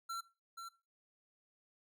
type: tone with echo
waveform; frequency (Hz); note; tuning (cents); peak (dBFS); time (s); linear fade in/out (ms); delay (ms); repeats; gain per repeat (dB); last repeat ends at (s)
square; 1354; E6; +46; -40; 0.09-0.21; 10; 480; 1; -6; 0.69
effects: noise-tail reverb RT60 0.3 s tail -18 dB re dry